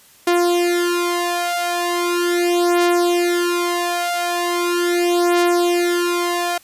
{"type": "beating tone pair", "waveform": "sawtooth", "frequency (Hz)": [349.2, 349.59], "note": ["F4", "F4"], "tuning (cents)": [0, 2], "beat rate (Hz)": 0.39, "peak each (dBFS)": -15, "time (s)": [0.27, 6.58], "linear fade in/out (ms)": 5, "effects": ["white hiss -49 dBFS RMS until 6.63 s", "resampled to 32000 Hz"]}